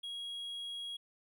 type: tone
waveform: triangle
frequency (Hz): 3300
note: G#7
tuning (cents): -12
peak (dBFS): -38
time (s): 0.03-0.97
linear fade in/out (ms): 10
effects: none